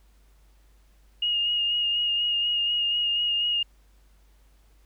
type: tone with vibrato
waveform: sine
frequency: 2856 Hz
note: F7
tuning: 38 cents sharp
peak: -22 dBFS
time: 1.22-3.63 s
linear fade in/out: 5 ms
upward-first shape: sine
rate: 4.1 Hz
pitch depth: 22 cents each way
effects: added 50 Hz sine -55 dBFS peak until 4.85 s + pink hiss -66 dBFS RMS until 4.85 s